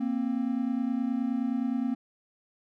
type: tone pair together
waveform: triangle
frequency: 234.2 / 263.8 Hz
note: A#3 / C4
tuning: +8 / +14 cents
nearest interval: major second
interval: 206 cents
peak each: -27 dBFS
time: 0-1.95 s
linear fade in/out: 10 ms
effects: none